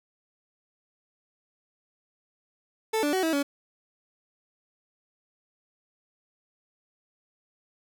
30% pulse tone with pitch steps, 440.9 / 292.8 / 375.9 / 323.4 / 283 Hz, A4 / D4 / F#4 / E4 / C#4, +4 / -5 / +27 / -33 / +36 cents, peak -21 dBFS, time 2.93-3.43 s, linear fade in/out 10 ms, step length 100 ms, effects none

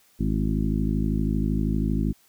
harmonic tone with a mistuned harmonic, 52.7 Hz, G#1, 26 cents sharp, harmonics 1 / 2 / 3 / 4 / 5 / 6 / 7, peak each -26 / -31 / -28 / -27 / -30 / -34 / -40 dBFS, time 0.19-2.13 s, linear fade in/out 20 ms, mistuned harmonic 6, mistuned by +38 cents, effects white hiss -60 dBFS RMS until 2.28 s

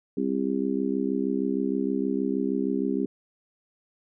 harmonic tone, 66.4 Hz, C2, 26 cents sharp, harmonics 3 / 4 / 5 / 6, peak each -30 / -27 / -31 / -30 dBFS, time 0.17-3.06 s, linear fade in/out 5 ms, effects none

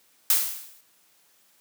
blue noise with exponential decay, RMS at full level -17 dBFS, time 0.3-0.81 s, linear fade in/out 2 ms, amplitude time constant 110 ms, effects white hiss -62 dBFS RMS until 1.6 s + high-pass 150 Hz 12 dB/octave

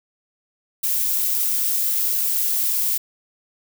violet noise, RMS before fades -21 dBFS, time 0.83-2.98 s, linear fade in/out 10 ms, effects none

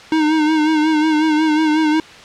square tone with vibrato, 310 Hz, D#4, 6 cents flat, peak -13 dBFS, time 0.12-2 s, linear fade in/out 2 ms, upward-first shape sine, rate 5.5 Hz, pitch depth 47 cents each way, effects white hiss -38 dBFS RMS until 2.24 s + low-pass 4000 Hz 12 dB/octave

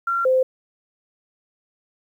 sine tone pair in turn, 1373 / 517.7 Hz, F6 / C5, -30 / -18 cents, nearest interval octave + perfect fourth, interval 1688 cents, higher first, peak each -19 / -14 dBFS, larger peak second, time 0.07-0.25 / 0.25-0.43 s, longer neither, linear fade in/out 5 ms, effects 9-bit

